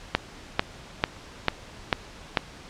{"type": "click train", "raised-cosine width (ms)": 0.3, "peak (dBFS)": -3, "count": 6, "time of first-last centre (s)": [0.15, 2.372], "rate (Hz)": 2.25, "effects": ["pink hiss -45 dBFS RMS until 2.69 s", "low-pass 6000 Hz 12 dB/octave"]}